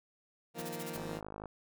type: chord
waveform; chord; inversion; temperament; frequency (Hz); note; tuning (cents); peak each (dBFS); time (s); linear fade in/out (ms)
15% pulse; Eb suspended second; none; equal; 155.56 / 174.61 / 233.1; Eb3 / F3 / Bb3; 0 / 0 / 0; -39 / -38 / -38; 0.54-1.21; 50
type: noise bursts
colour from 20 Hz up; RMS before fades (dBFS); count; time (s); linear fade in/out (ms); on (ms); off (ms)
white; -45; 6; 0.58-0.973; 10; 43; 27
type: click train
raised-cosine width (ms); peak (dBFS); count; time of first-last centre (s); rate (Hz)
1; -29; 27; 0.96-1.457; 52.3
effects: none